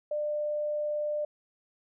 sine tone, 597 Hz, D5, 28 cents sharp, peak -28 dBFS, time 0.11-1.25 s, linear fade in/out 5 ms, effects none

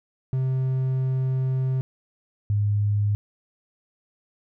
triangle / sine tone pair in turn, 130.81 / 103.23 Hz, C3 / G#2, 0 / -10 cents, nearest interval major third, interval 410 cents, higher first, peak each -19 dBFS, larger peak neither, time 0.33-1.81 / 2.5-3.15 s, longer first, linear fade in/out 0 ms, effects none

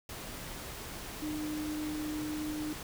sine tone in noise, 304.4 Hz, D#4, 38 cents flat, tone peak -34 dBFS, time 1.22-2.73 s, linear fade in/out 2 ms, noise pink, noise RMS -43 dBFS, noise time 0.09-2.83 s, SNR +6 dB, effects none

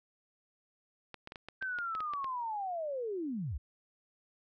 clicks, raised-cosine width 0.3 ms, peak -28 dBFS, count 11, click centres 1.143 / 1.274 / 1.321 / 1.358 / 1.486 / 1.625 / 1.787 / 1.951 / 2.005 / 2.136 / 2.244 s
sine linear sweep, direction down, 1568 to 51.7 Hz, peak -34 dBFS, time 1.61-3.58 s, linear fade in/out 10 ms
effects none

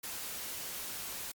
white noise, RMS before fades -41 dBFS, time 0.03-1.32 s, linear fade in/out 10 ms, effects Opus 48 kbps

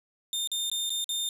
sawtooth tone with dropouts, 3625 Hz, A#7, 49 cents flat, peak -25 dBFS, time 0.33-1.29 s, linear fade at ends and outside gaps 1 ms, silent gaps 0.474-0.516 / 0.699-0.715 / 0.895-0.903 / 1.043-1.091 s, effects resampled to 32000 Hz + 9-bit

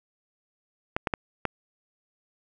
clicks, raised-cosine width 0.5 ms, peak -10 dBFS, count 4, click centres 0.965 / 1.072 / 1.138 / 1.453 s, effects none

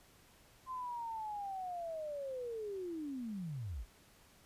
sine linear sweep, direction down, 1046.5 to 41.2 Hz, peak -39 dBFS, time 0.66-3.86 s, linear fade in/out 50 ms, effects pink hiss -64 dBFS RMS until 4.45 s + resampled to 32000 Hz

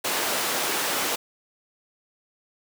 pink high-pass noise, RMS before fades -26 dBFS, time 0.04-1.16 s, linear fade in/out 10 ms, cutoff 410 Hz, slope 12 dB/octave, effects none

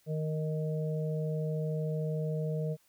harmonic tone, 155.56 Hz, D#3, in tune, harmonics 1 / 3 / 4, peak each -31 / -37 / -41 dBFS, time 0.06-2.77 s, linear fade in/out 50 ms, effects white hiss -68 dBFS RMS until 2.88 s

